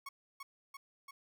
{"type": "tone with echo", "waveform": "30% pulse", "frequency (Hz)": 1104, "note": "C#6", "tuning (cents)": -7, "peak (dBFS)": -40, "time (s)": [0.06, 0.09], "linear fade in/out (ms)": 5, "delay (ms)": 340, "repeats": 3, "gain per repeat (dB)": -2, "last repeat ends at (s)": 1.11, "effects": []}